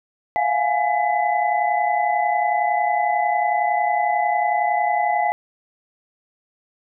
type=tone cluster; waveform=sine; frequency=684 / 715 / 834 / 2006 Hz; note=F5 / F5 / G#5 / B6; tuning=-36 / +41 / +7 / +26 cents; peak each=-25 / -22 / -20 / -27 dBFS; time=0.36-5.32 s; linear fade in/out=0 ms; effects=none